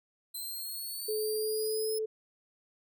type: exponential sweep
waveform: 5% pulse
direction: up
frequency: 4066 to 5190 Hz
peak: -30 dBFS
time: 0.34-1.99 s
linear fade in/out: 10 ms
type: tone with pitch glide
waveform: sine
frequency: 430.4 to 437.2 Hz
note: A4 to A4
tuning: -38 to -11 cents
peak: -30 dBFS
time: 1.08-2.06 s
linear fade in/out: 10 ms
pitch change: +27 cents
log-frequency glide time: 1.26-1.86 s
effects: none